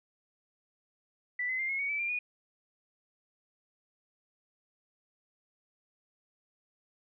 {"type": "tone with pitch steps", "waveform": "sine", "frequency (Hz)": [1975.5, 2038, 2103, 2169, 2238, 2309, 2382, 2458], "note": ["B6", "C7", "C7", "C#7", "C#7", "D7", "D7", "D#7"], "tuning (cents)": [0, -46, 8, -38, 16, -30, 24, -22], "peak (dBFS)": -30, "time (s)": [1.39, 2.19], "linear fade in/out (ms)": 5, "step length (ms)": 100, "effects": []}